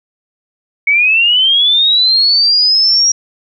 sine linear sweep, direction up, 2217 to 5700 Hz, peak -7 dBFS, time 0.87-3.12 s, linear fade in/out 5 ms, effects none

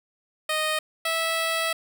10% pulse tone pair in turn, 620 / 654.3 Hz, D#5 / E5, -6 / -13 cents, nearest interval minor second, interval 93 cents, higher second, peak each -15 dBFS, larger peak neither, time 0.49-0.79 / 1.05-1.73 s, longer second, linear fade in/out 5 ms, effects none

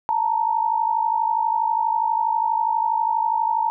sine tone pair together, 880 / 932.3 Hz, A5 / A#5, 0 / 0 cents, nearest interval minor second, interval 100 cents, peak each -21 dBFS, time 0.09-3.7 s, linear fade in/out 0 ms, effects none

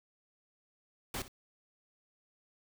pink noise with echo, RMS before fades -38 dBFS, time 1.14-1.22 s, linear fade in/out 2 ms, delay 61 ms, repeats 1, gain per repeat -15 dB, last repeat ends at 1.281 s, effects none

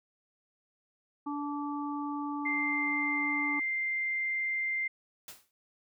harmonic tone, 290 Hz, D4, 22 cents flat, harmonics 1 / 3 / 4, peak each -34 / -39 / -40 dBFS, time 1.26-3.6 s, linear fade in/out 10 ms
sine tone, 2093 Hz, C7, in tune, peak -29 dBFS, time 2.45-4.88 s, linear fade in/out 10 ms
white noise with exponential decay, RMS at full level -42 dBFS, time 5.28-5.51 s, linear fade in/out 1 ms, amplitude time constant 49 ms
effects none

